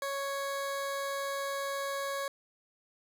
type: tone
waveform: 20% pulse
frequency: 554.4 Hz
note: C#5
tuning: in tune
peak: -28 dBFS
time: 0.02-2.28 s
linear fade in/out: 2 ms
effects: none

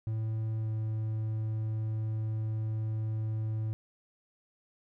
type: tone with pitch glide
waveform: triangle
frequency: 110.4 to 109.51 Hz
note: A2 to A2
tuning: +6 to -8 cents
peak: -28 dBFS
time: 0.07-3.73 s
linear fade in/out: 0 ms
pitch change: -14 cents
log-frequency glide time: 0.6-0.69 s
effects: none

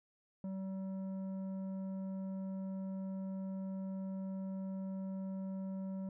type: tone with tanh clipping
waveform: triangle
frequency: 191.2 Hz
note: G3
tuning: 43 cents flat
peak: -40 dBFS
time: 0.44-6.09 s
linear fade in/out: 2 ms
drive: 13 dB
effects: none

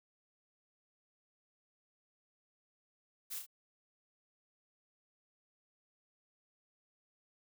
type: noise with echo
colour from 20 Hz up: blue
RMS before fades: -42 dBFS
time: 3.3-3.4 s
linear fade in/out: 20 ms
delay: 33 ms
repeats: 2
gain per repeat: -5 dB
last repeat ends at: 3.466 s
effects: none

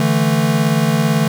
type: chord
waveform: square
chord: D suspended second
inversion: none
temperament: equal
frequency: 146.83 / 164.81 / 220 Hz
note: D3 / E3 / A3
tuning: 0 / 0 / 0 cents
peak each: -18 dBFS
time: 0-1.28 s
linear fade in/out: 2 ms
effects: none

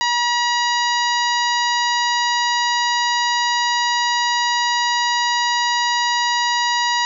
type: harmonic tone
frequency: 960 Hz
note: B5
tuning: 49 cents flat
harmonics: 1 / 2 / 3 / 4 / 5 / 6 / 7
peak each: -19 / -22 / -27 / -26 / -26 / -33 / -31 dBFS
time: 0.01-7.05 s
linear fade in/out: 0 ms
effects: none

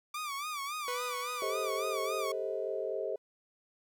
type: tone with vibrato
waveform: sawtooth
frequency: 1170 Hz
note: D6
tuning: 7 cents flat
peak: -32 dBFS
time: 0.14-2.32 s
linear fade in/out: 5 ms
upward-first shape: sine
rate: 3.6 Hz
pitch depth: 110 cents each way
type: tone with exponential decay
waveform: sawtooth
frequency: 493.9 Hz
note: B4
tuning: in tune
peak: -31 dBFS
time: 0.88-3.18 s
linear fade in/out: 1 ms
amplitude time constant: 500 ms
type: chord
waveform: sine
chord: A half-diminished seventh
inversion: third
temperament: just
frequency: 396 / 440 / 528 / 633.6 Hz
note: G4 / A4 / C5 / Eb5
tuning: +18 / 0 / +16 / +31 cents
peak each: -38 dBFS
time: 1.42-3.16 s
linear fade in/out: 2 ms
effects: none

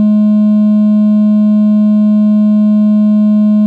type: tone with hard clipping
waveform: triangle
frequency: 210.9 Hz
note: G#3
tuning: 27 cents sharp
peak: -4 dBFS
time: 0-3.66 s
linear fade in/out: 0 ms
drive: 1 dB
effects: none

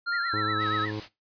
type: tone with pitch glide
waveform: square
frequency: 1398 to 1289.4 Hz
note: F6 to E6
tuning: +1 to -39 cents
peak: -27 dBFS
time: 0.06-0.86 s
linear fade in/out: 20 ms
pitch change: -140 cents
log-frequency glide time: 0.17-0.67 s
type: tone with vibrato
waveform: sine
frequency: 1782 Hz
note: A6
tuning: 22 cents sharp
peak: -33 dBFS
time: 0.12-0.91 s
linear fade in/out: 5 ms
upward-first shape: triangle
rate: 8.4 Hz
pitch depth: 200 cents each way
type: harmonic tone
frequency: 106.5 Hz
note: G#2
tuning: 44 cents sharp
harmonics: 1 / 2 / 3 / 4 / 5 / 7 / 8 / 9 / 10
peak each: -35 / -42 / -34 / -38 / -44 / -53 / -52 / -48 / -49 dBFS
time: 0.33-1 s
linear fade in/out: 5 ms
type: noise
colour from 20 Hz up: white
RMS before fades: -40 dBFS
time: 0.58-1.09 s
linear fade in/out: 50 ms
effects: noise-tail reverb RT60 0.2 s tail -17 dB re dry + resampled to 11025 Hz

